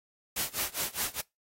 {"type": "noise with tremolo", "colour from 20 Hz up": "white", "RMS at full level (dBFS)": -30, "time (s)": [0.36, 1.21], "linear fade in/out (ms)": 5, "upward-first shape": "sine", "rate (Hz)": 4.9, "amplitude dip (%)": 95, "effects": ["noise-tail reverb RT60 0.2 s tail -24 dB re dry", "AAC 48 kbps"]}